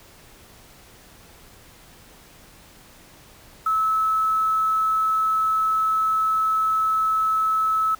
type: tone with quantisation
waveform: sine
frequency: 1300 Hz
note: E6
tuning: 24 cents flat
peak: -18 dBFS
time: 3.66-7.95 s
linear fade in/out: 5 ms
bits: 7
effects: pink hiss -49 dBFS RMS until 7.99 s